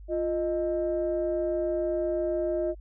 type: tone pair together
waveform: sine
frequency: 348.6 / 621.1 Hz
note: F4 / D#5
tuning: -3 / -3 cents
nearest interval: minor seventh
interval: 1000 cents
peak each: -27 dBFS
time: 0.08-2.75 s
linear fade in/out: 50 ms
effects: tanh soft clip ceiling -19 dBFS + added 50 Hz sine -42 dBFS peak until 2.8 s